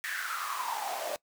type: noise with high-pass filter sweep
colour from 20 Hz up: pink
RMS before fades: -35 dBFS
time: 0.04-1.16 s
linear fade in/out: 0 ms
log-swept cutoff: 1800 to 580 Hz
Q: 8.1
effects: noise-tail reverb RT60 0.1 s tail -21 dB re dry